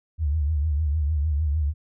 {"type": "tone with vibrato", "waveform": "sine", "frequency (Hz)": 75.4, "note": "D2", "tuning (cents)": 46, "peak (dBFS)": -20, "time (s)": [0.18, 1.74], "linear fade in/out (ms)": 50, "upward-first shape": "triangle", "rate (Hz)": 6.6, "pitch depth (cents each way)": 140, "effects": []}